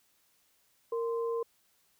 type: tone pair together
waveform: sine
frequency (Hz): 462.8 / 1039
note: A#4 / C6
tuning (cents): -13 / -12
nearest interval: octave + major second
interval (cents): 1401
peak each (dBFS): -30 / -40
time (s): 0.92-1.43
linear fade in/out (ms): 5
effects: white hiss -70 dBFS RMS until 1.99 s